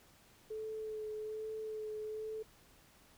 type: tone with vibrato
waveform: sine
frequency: 432.8 Hz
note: A4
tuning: 29 cents flat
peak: -39 dBFS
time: 0.5-2.43 s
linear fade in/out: 10 ms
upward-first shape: sine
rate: 1.2 Hz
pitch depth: 17 cents each way
effects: pink hiss -64 dBFS RMS until 3.17 s